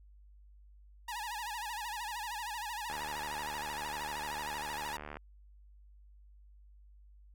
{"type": "tone with vibrato", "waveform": "sawtooth", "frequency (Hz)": 896, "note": "A5", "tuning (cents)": 31, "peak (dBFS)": -34, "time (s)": [1.08, 4.97], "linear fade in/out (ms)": 5, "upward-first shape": "sine", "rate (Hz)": 13, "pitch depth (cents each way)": 150}
{"type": "click train", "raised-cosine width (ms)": 0.5, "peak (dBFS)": -28, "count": 171, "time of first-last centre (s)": [2.9, 5.17], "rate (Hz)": 74.9}
{"effects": ["added 50 Hz sine -55 dBFS peak until 7.34 s"]}